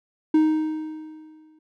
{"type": "tone with exponential decay", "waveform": "triangle", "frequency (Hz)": 311.7, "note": "D#4", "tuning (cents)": 3, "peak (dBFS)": -11, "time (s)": [0.34, 1.59], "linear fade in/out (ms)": 5, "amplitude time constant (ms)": 270, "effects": []}